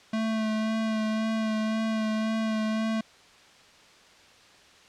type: tone with vibrato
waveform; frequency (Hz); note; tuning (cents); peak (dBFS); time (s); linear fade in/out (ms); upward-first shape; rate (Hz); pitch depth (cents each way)
square; 219.5; A3; -4; -26; 0.13-3.01; 5; sine; 1.9; 19
effects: white hiss -54 dBFS RMS until 4.88 s + low-pass 5000 Hz 12 dB/octave